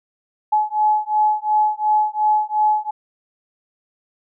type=beating tone pair; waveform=sine; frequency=850 / 852.8 Hz; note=G#5 / G#5; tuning=+40 / +46 cents; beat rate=2.8 Hz; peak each=-18 dBFS; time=0.52-2.91 s; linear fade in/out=10 ms; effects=none